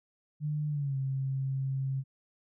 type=tone with pitch glide; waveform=sine; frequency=150 to 134.41 Hz; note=D3 to C3; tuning=+37 to +47 cents; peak=-29 dBFS; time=0.4-2.04 s; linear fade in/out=50 ms; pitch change=-190 cents; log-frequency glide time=0.69-0.97 s; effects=none